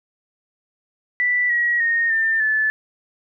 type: tone with pitch steps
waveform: sine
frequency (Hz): 1971 / 1910.5 / 1851.8 / 1794.9 / 1739.8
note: B6 / A#6 / A#6 / A6 / A6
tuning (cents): -4 / +42 / -12 / +34 / -20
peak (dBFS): -16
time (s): 1.2-2.7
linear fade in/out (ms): 0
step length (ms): 300
effects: none